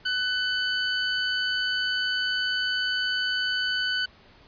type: tone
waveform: 20% pulse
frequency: 1500 Hz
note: F#6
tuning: 23 cents sharp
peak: -19 dBFS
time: 0.05-4.06 s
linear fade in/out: 10 ms
effects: pink hiss -54 dBFS RMS until 4.47 s + resampled to 11025 Hz